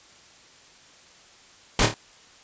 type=noise with echo; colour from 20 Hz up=pink; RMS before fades=-19 dBFS; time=1.79-1.86 s; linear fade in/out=2 ms; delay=27 ms; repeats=3; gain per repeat=-6 dB; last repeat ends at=1.941 s; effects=white hiss -52 dBFS RMS until 2.43 s + resampled to 16000 Hz